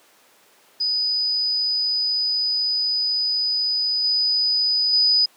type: tone with level steps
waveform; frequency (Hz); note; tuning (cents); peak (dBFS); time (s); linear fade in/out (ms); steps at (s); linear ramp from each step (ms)
sine; 4978; D#8; 0; -19 / -17 / -14; 0.8-5.26; 10; 4.04 / 4.93; 2
effects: pink hiss -54 dBFS RMS until 5.36 s + high-pass 400 Hz 12 dB/octave